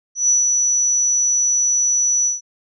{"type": "tone with ADSR envelope", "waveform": "sine", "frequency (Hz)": 5920, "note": "F#8", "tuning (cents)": 0, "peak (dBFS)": -11, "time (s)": [0.15, 2.41], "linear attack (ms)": 140, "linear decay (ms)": 150, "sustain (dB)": -3, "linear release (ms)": 150, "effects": []}